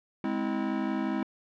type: chord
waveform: square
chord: Ab augmented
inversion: none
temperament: just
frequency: 207.7 / 259.6 / 324.5 Hz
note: Ab3 / C4 / E4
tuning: 0 / -13 / -27 cents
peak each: -33 dBFS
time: 0.24-1.23 s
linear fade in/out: 2 ms
effects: low-pass 2000 Hz 12 dB/octave